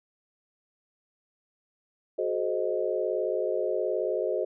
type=chord; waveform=sine; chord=F# diminished seventh; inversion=none; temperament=equal with one note detuned; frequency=370 / 428.7 / 523.3 / 622.3 Hz; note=F#4 / A4 / C5 / Eb5; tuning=0 / -45 / 0 / 0 cents; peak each=-31 dBFS; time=2.18-4.45 s; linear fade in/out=10 ms; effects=none